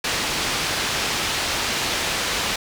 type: low-pass noise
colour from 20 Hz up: white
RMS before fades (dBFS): -24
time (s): 0.04-2.56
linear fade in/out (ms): 5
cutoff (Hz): 4700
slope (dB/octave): 12
effects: none